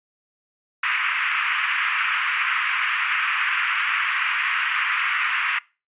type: band-pass noise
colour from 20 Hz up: white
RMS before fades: -23 dBFS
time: 0.83-5.59 s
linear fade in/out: 5 ms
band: 1100 to 2700 Hz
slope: 48 dB/octave
effects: noise-tail reverb RT60 0.3 s tail -22 dB re dry + resampled to 8000 Hz